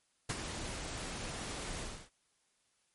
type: noise with ADSR envelope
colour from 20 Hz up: pink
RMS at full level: -33 dBFS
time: 0.29-2.1 s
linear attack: 10 ms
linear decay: 34 ms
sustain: -8 dB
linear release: 310 ms
effects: white hiss -75 dBFS RMS until 2.94 s + MP3 48 kbps